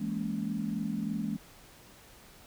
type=chord; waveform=sine; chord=A# half-diminished seventh; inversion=second; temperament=just; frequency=167.82 / 209.8 / 233.1 / 279.7 Hz; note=E3 / G#3 / A#3 / C#4; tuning=+31 / +18 / 0 / +16 cents; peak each=-38 / -33 / -37 / -39 dBFS; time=0-1.37 s; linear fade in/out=10 ms; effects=pink hiss -55 dBFS RMS until 2.46 s